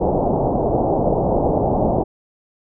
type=low-pass noise; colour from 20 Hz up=white; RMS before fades=-18 dBFS; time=0-2.04 s; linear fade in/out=20 ms; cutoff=800 Hz; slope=48 dB/octave; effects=none